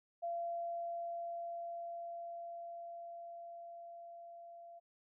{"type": "tone with level ramp", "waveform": "sine", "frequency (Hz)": 684, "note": "F5", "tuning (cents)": -36, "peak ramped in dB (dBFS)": [-36, -51], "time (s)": [0.22, 4.8], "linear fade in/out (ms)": 20, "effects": []}